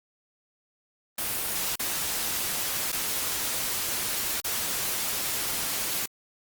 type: noise with dropouts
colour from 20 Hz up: white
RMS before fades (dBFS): -29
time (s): 1.18-6.06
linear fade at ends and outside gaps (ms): 5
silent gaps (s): 1.757-1.794 / 2.919-2.926 / 4.405-4.443
effects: Opus 32 kbps